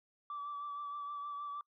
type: tone with vibrato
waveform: sine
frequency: 1158 Hz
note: D6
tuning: 25 cents flat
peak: -38 dBFS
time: 0.3-1.61 s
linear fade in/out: 2 ms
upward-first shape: triangle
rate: 6.4 Hz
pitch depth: 29 cents each way
effects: noise-tail reverb RT60 0.1 s tail -25 dB re dry + tanh soft clip ceiling -36 dBFS

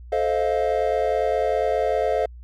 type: chord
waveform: triangle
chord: F dominant seventh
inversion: first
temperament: just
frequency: 436.5 / 523.8 / 628.6 / 698.5 Hz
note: A4 / C5 / Eb5 / F5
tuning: -14 / +2 / +18 / 0 cents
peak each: -23 dBFS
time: 0.12-2.26 s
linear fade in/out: 5 ms
effects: added 60 Hz sine -38 dBFS peak until 2.43 s

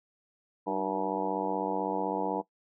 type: harmonic tone with a mistuned harmonic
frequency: 95.9 Hz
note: G2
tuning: 37 cents flat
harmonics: 2 / 3 / 4 / 5 / 6 / 7 / 8 / 9 / 10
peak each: -39 / -35 / -39 / -35 / -41 / -38 / -39 / -35 / -37 dBFS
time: 0.66-2.42 s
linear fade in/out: 20 ms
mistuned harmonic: 3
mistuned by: +64 cents
effects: noise-tail reverb RT60 0.1 s tail -18 dB re dry

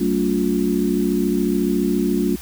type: tone cluster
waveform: sine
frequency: 191.8 / 225.8 / 286.4 / 353.5 Hz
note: G3 / A3 / D4 / F4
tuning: -37 / +45 / -43 / +21 cents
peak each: -22 dBFS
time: 0-2.36 s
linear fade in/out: 10 ms
effects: added 60 Hz sine -37 dBFS peak until 2.41 s + white hiss -39 dBFS RMS until 2.41 s

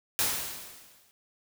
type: noise with exponential decay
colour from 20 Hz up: white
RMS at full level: -25 dBFS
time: 0.19-1.11 s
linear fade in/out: 0 ms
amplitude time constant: 200 ms
effects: none

